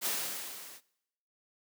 white noise with level ramp, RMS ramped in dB -30 to -51 dBFS, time 0.01-0.81 s, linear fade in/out 50 ms, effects noise-tail reverb RT60 0.8 s tail -21 dB re dry + high-pass 200 Hz 12 dB/octave

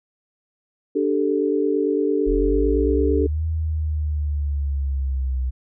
sine chord, D suspended fourth, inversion none, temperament just, 293.7 / 391.6 / 440.5 Hz, D4 / G4 / A4, 0 / -2 / +2 cents, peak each -22 dBFS, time 0.95-3.27 s, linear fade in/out 10 ms
sine linear two-way sweep, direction up then down, 41.2 to 80.7 to 63.2 Hz, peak -20 dBFS, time 2.26-5.51 s, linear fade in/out 20 ms, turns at 3.46 s
effects none

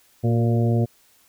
harmonic tone with a mistuned harmonic, 116.54 Hz, A#2, in tune, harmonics 1 / 2 / 3 / 4 / 5 / 6, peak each -18 / -24 / -28 / -30 / -32 / -34 dBFS, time 0.23-0.86 s, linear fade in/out 20 ms, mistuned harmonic 3, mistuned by +39 cents, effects white hiss -58 dBFS RMS until 1.28 s

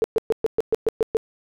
sine tone bursts, 445.1 Hz, A4, 20 cents sharp, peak -15 dBFS, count 9, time 0.02-1.169 s, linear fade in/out 0 ms, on 21 ms, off 120 ms, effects none

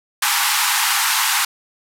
pink band-pass noise, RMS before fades -18 dBFS, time 0.22-1.45 s, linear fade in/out 5 ms, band 800 to 15000 Hz, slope 96 dB/octave, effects none

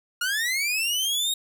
sawtooth linear sweep, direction up, 1400 to 3769 Hz, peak -20 dBFS, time 0.21-1.34 s, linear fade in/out 5 ms, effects none

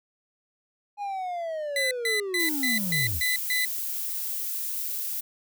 triangle linear sweep, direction down, 830.6 to 64.5 Hz, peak -27 dBFS, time 0.97-3.22 s, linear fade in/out 50 ms
30% pulse tone bursts, 2003 Hz, B6, 24 cents sharp, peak -21 dBFS, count 7, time 1.76-3.65 s, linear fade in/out 2 ms, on 150 ms, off 140 ms
violet noise, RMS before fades -31 dBFS, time 2.39-5.21 s, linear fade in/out 10 ms
effects none

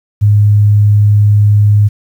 sine tone, 103.83 Hz, G#2, in tune, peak -4 dBFS, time 0.21-1.89 s, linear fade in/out 20 ms, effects 7-bit

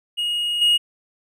triangle tone with level steps, 2875 Hz, F7, 50 cents sharp, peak -19 / -12 dBFS, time 0.17-0.78 s, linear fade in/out 20 ms, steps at 0.61 s, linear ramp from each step 10 ms, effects none

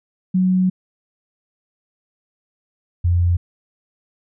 sine tone pair in turn, 185 / 87.31 Hz, F#3 / F2, 0 / 0 cents, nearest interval octave + minor second, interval 1300 cents, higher first, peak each -13 dBFS, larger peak neither, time 0.34-0.7 / 3.04-3.37 s, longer first, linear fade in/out 10 ms, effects none

